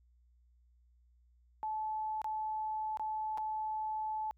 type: tone with dropouts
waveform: sine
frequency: 866 Hz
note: A5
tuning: 28 cents flat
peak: -34 dBFS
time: 1.63-4.31 s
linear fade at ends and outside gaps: 0 ms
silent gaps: 2.217-2.244 / 2.972-2.996 / 3.375-3.381 s
effects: added 60 Hz sine -64 dBFS peak until 4.37 s